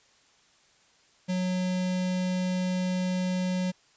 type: tone with notch filter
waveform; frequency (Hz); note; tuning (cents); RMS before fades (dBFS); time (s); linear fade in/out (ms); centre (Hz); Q
square; 183.2; F#3; -17; -28; 1.28-3.72; 20; 1200; 1.4
effects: white hiss -62 dBFS RMS until 3.96 s + resampled to 16000 Hz